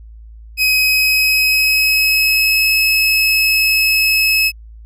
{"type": "tone with pitch glide", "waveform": "30% pulse", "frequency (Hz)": [2532, 2581], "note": ["D#7", "E7"], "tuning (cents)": [30, -37], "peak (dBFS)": -8, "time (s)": [0.57, 4.52], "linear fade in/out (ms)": 50, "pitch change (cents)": 33, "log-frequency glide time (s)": [0.72, 2.72], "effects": ["added 55 Hz sine -34 dBFS peak until 4.85 s"]}